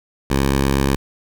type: tone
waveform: 10% pulse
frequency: 68.2 Hz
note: C#2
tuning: 28 cents flat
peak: -7 dBFS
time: 0.3-0.96 s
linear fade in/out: 5 ms
effects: none